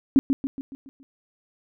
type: tone with echo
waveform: sine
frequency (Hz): 271.3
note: C#4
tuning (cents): -37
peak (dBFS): -11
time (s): 0.16-0.19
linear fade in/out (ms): 0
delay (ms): 140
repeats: 6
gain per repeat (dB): -6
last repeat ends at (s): 1.03
effects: none